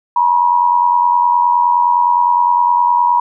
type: tone with amplitude modulation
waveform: sine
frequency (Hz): 963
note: B5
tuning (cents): -44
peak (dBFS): -6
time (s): 0.16-3.2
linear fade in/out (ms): 5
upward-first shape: sine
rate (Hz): 89.7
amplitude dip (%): 65
effects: none